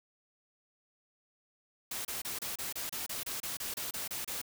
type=noise bursts; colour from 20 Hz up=white; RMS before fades=-38 dBFS; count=15; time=1.91-4.416 s; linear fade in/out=5 ms; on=140 ms; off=29 ms; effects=none